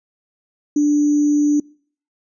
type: tone with sample-and-hold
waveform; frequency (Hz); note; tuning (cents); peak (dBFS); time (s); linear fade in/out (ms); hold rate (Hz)
sine; 294.2; D4; +3; -12; 0.76-1.6; 5; 6300
effects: noise-tail reverb RT60 0.5 s tail -25 dB re dry + resampled to 22050 Hz